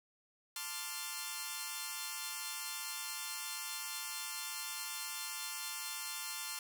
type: chord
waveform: 5% pulse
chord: D minor seventh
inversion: second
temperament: equal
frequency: 880 / 1046.5 / 1174.7 / 1396.9 Hz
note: A5 / C6 / D6 / F6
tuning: 0 / 0 / 0 / 0 cents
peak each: -35 / -33 / -36 / -32 dBFS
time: 0.56-6.59 s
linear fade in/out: 2 ms
effects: none